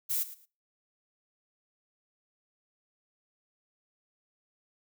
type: noise with echo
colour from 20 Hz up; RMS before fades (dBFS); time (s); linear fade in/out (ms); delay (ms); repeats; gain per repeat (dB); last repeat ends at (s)
violet; -30; 0.09-0.24; 20; 110; 2; -15; 0.46
effects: noise-tail reverb RT60 0.3 s tail -20 dB re dry